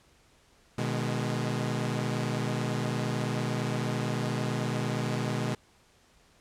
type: chord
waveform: sawtooth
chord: G# minor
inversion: first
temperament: equal with one note detuned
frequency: 123.47 / 152.36 / 207.7 Hz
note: B2 / D#3 / G#3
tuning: 0 / -36 / 0 cents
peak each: -27 / -30 / -30 dBFS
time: 0.78-5.55 s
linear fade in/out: 5 ms
effects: pink hiss -62 dBFS RMS until 6.4 s + low-pass 9000 Hz 12 dB/octave